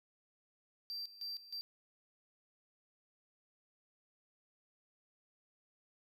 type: tone with tremolo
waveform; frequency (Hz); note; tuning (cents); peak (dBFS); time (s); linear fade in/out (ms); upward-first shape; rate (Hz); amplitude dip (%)
triangle; 4699; D8; 0; -39; 0.9-1.61; 0; square; 3.2; 80
effects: 13-bit